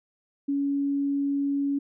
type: tone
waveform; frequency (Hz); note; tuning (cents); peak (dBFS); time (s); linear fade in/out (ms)
sine; 280.8; C#4; +22; -23; 0.48-1.79; 10
effects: none